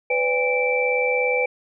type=tone cluster; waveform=sine; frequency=501 / 578 / 814 / 2332 Hz; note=B4 / D5 / G#5 / D7; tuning=+25 / -28 / -35 / -13 cents; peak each=-21 / -30 / -29 / -22 dBFS; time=0.1-1.46 s; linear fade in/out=5 ms; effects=none